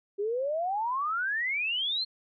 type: exponential sweep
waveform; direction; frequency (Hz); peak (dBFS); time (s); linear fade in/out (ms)
sine; up; 392 to 4274; -27; 0.18-2.05; 20
effects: none